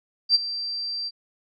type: tone with ADSR envelope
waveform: sine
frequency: 4700 Hz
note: D8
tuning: 1 cent sharp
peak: -12 dBFS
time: 0.29-1.11 s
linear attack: 58 ms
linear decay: 24 ms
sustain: -15 dB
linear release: 39 ms
effects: none